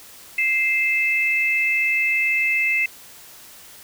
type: tone pair together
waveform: sine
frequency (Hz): 2094 / 2621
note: C7 / E7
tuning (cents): +1 / -11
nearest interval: major third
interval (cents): 388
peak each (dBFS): -20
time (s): 0.38-2.86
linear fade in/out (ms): 5
effects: white hiss -44 dBFS RMS until 3.83 s